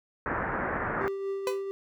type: low-pass noise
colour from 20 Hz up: white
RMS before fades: -31 dBFS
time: 0.26-1.08 s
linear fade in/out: 0 ms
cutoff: 1800 Hz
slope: 48 dB/octave
type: tone with tremolo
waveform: triangle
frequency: 392 Hz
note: G4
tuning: in tune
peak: -26 dBFS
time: 1.01-1.71 s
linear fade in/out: 0 ms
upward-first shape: triangle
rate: 4.3 Hz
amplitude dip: 45%
type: tone with exponential decay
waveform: 30% pulse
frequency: 503 Hz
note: B4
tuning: 32 cents sharp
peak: -22 dBFS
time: 1.47-1.62 s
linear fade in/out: 1 ms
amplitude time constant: 32 ms
effects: none